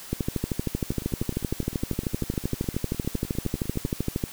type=two click trains; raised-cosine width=3 ms; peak=-23 / -12 dBFS; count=30 / 54; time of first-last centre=0.92-3.858 / 0.13-4.239 s; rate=9.87 / 12.9 Hz; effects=white hiss -42 dBFS RMS until 4.32 s